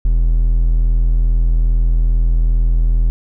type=tone; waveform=triangle; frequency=41.2 Hz; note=E1; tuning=in tune; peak=-8 dBFS; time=0.05-3.1 s; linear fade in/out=0 ms; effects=none